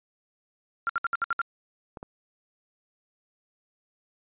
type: tone bursts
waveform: sine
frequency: 1381 Hz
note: F6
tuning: 20 cents flat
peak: -23 dBFS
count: 7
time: 0.87-1.415 s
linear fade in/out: 0 ms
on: 23 ms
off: 64 ms
type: clicks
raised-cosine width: 1 ms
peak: -25 dBFS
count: 2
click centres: 1.972 / 2.029 s
effects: resampled to 8000 Hz